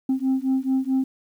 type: beating tone pair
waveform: sine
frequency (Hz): 261.6 / 266.2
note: C4 / C4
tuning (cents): 0 / +30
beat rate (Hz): 4.6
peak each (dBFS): -21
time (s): 0.09-1.04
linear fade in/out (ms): 5
effects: tanh soft clip ceiling -16 dBFS + 9-bit